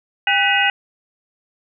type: tone cluster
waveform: sine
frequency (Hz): 801 / 1506 / 1959 / 2525 / 2854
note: G5 / F#6 / B6 / D#7 / F7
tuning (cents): +37 / +30 / -15 / +25 / +37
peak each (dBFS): -20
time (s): 0.27-0.7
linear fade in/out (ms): 2
effects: none